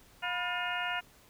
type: harmonic tone with a mistuned harmonic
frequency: 355.9 Hz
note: F4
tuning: 33 cents sharp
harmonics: 2 / 3 / 4 / 5 / 6 / 7 / 8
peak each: -38 / -40 / -36 / -40 / -43 / -41 / -39 dBFS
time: 0.22-1.01 s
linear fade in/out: 20 ms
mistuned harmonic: 3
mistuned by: -140 cents
effects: pink hiss -60 dBFS RMS until 1.29 s